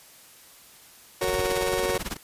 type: chord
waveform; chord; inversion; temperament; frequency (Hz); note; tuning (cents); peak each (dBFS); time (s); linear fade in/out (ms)
35% pulse; F# major; none; just; 370 / 462.5 / 555; F#4 / A#4 / C#5; 0 / -14 / +2; -27; 1.21-1.98; 5
type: noise with tremolo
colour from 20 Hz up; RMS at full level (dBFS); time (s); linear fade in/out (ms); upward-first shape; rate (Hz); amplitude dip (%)
pink; -30; 1.22-2.17; 5; sine; 18; 95
effects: white hiss -51 dBFS RMS until 2.23 s + resampled to 32000 Hz